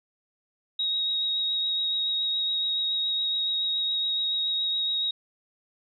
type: tone with vibrato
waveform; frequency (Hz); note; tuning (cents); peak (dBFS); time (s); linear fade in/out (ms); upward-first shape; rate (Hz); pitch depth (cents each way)
sine; 3784; A#7; +25; -24; 0.79-5.11; 5; triangle; 7.1; 15
effects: none